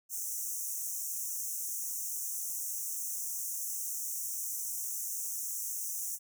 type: high-pass noise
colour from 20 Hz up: pink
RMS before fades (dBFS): -37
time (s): 0.09-6.19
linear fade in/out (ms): 50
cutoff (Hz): 5800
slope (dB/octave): 96
effects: none